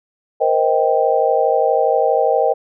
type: chord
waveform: sine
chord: C minor seventh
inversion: third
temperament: just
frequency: 470.9 / 523.3 / 627.9 / 784.9 Hz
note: Bb4 / C5 / Eb5 / G5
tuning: +18 / 0 / +16 / +2 cents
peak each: -18 dBFS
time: 0.4-2.54 s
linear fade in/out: 20 ms
effects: none